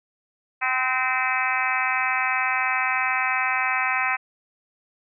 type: harmonic tone with a mistuned harmonic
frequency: 257 Hz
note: C4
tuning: 31 cents flat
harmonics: 3 / 4 / 5 / 6 / 7 / 8 / 9 / 10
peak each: -29 / -29 / -29 / -29 / -29 / -29 / -29 / -29 dBFS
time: 0.61-4.17 s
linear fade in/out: 20 ms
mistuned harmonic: 7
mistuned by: +33 cents
effects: none